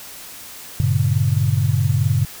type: tone cluster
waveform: sine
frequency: 98.6 / 117.6 / 142.1 Hz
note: G2 / A#2 / C#3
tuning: +11 / +16 / +43 cents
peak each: -19 dBFS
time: 0.8-2.25 s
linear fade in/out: 0 ms
effects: white hiss -37 dBFS RMS until 2.4 s